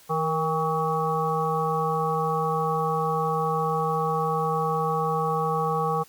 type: harmonic tone with a mistuned harmonic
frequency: 160.5 Hz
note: E3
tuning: 46 cents flat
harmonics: 1 / 3 / 5 / 7 / 8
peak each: -29 / -28 / -28 / -27 / -36 dBFS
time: 0.09-6.04 s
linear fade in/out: 20 ms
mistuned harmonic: 3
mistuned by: -40 cents
effects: white hiss -53 dBFS RMS until 6.08 s + Opus 48 kbps